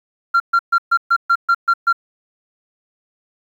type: tone bursts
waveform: sine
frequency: 1377 Hz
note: F6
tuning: 25 cents flat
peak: -8 dBFS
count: 9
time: 0.34-1.929 s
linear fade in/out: 10 ms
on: 61 ms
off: 130 ms
effects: tanh soft clip ceiling -9 dBFS + 8-bit